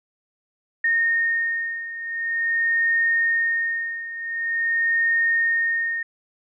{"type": "beating tone pair", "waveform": "sine", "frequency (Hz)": [1841, 1841.46], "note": ["A#6", "A#6"], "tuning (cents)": [-22, -22], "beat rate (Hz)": 0.46, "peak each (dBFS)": [-25, -21], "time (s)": [0.84, 6.03], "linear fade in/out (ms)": 5, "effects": []}